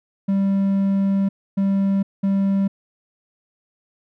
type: tone bursts at uneven times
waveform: triangle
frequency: 196 Hz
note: G3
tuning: in tune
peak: -14 dBFS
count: 3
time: 0.28-1.29 / 1.57-2.03 / 2.23-2.68 s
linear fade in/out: 10 ms
effects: none